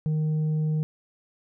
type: tone with tanh clipping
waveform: triangle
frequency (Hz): 154.8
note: D#3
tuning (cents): -9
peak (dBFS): -23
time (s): 0.06-0.83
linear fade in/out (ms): 0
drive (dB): 8
effects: none